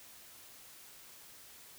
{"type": "silence", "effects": ["white hiss -55 dBFS RMS until 1.78 s"]}